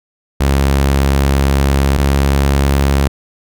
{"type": "tone pair in turn", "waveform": "sawtooth", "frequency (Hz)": [68.8, 69.28], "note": ["C#2", "C#2"], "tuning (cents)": [-12, 0], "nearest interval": "unison", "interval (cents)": 12, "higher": "second", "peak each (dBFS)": -6, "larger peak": "neither", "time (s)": [[0.4, 1.98], [1.98, 3.08]], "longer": "first", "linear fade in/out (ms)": 10, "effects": []}